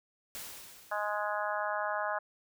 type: noise with exponential decay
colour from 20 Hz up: white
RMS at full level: -41 dBFS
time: 0.35-1.69 s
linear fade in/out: 0 ms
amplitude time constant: 290 ms
type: harmonic tone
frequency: 208.5 Hz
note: G#3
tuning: 7 cents sharp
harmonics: 3 / 4 / 5 / 6 / 7 / 8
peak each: -36 / -37 / -38 / -39 / -39 / -40 dBFS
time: 0.91-2.19 s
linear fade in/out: 10 ms
effects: none